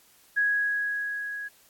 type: tone with level ramp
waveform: sine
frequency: 1661.2 Hz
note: G#6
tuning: in tune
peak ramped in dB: -20 to -33 dBFS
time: 0.36-1.49 s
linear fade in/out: 20 ms
effects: white hiss -59 dBFS RMS until 1.69 s + AAC 64 kbps